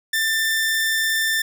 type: tone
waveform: sawtooth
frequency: 1783 Hz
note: A6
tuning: 22 cents sharp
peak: -15 dBFS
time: 0.13-1.42 s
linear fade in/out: 5 ms
effects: none